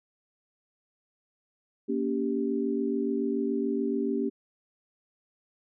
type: chord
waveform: sine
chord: G diminished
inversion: first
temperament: just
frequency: 235.2 / 282.2 / 392 Hz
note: Bb3 / Db4 / G4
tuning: +16 / +31 / 0 cents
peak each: -30 dBFS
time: 1.88-4.3 s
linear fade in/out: 20 ms
effects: none